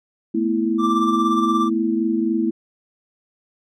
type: chord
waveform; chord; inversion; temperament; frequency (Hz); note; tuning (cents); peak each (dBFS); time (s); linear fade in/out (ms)
sine; A suspended second; none; equal with one note detuned; 220 / 243.8 / 329.6; A3 / B3 / E4; 0 / -22 / 0; -22 / -24 / -20; 0.34-2.51; 10
type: tone with tremolo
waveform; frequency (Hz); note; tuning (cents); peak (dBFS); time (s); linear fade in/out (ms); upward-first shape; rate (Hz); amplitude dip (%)
triangle; 1175; D6; +1; -15; 0.78-1.7; 50; sine; 17; 50
effects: none